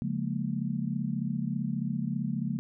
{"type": "chord", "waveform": "sine", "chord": "Bb minor seventh", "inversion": "first", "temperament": "just", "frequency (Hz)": [139.85, 174.81, 209.8, 233.1], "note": ["Db3", "F3", "Ab3", "Bb3"], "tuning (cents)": [16, 2, 18, 0], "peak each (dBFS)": -34, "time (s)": [0.02, 2.59], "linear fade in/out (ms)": 0, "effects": []}